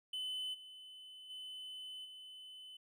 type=tone with level steps; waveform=triangle; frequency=3025 Hz; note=F#7; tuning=38 cents sharp; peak=-37 / -50 / -44 / -49 dBFS; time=0.13-2.77 s; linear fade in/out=5 ms; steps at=0.53 / 1.29 / 2.04 s; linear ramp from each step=20 ms; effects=none